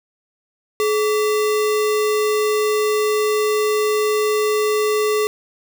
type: tone with sample-and-hold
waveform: sine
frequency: 425.3 Hz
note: G#4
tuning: 41 cents sharp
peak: -15 dBFS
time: 0.8-5.27 s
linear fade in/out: 0 ms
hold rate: 1575 Hz
effects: none